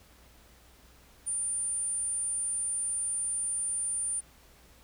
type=tone; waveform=sine; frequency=9240 Hz; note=D9; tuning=29 cents flat; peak=-29 dBFS; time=1.26-4.21 s; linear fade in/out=20 ms; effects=added 60 Hz sine -60 dBFS peak until 4.83 s + pink hiss -59 dBFS RMS until 4.83 s